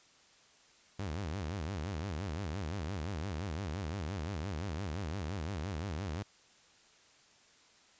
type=tone with vibrato; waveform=sawtooth; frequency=87.31 Hz; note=F2; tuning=in tune; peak=-32 dBFS; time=0.99-6.23 s; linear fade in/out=5 ms; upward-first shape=sine; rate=5.8 Hz; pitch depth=290 cents each way; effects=white hiss -63 dBFS RMS until 7.99 s + resampled to 16000 Hz